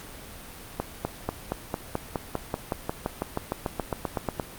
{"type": "accelerating click train", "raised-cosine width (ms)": 1, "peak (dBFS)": -12, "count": 22, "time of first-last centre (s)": [0.8, 4.398], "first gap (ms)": 250, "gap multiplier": 0.96, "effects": ["pink hiss -43 dBFS RMS until 4.58 s", "Opus 48 kbps"]}